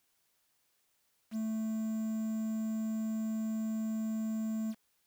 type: tone with quantisation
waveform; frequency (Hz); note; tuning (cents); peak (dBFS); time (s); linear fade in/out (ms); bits
triangle; 220; A3; 0; -30; 1.31-4.75; 50; 9
effects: white hiss -75 dBFS RMS until 5.06 s